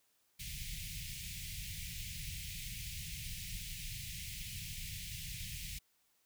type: band-stop noise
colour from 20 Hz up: pink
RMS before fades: -44 dBFS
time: 0.39-5.79 s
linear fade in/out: 10 ms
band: 170 to 2100 Hz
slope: 48 dB/octave
effects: white hiss -75 dBFS RMS until 6.25 s